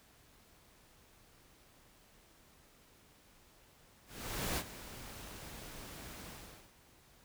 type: noise with ADSR envelope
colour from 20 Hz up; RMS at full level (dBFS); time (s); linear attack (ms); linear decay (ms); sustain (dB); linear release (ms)
pink; -35; 4.06-6.74; 510; 60; -14; 450
effects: pink hiss -64 dBFS RMS until 7.24 s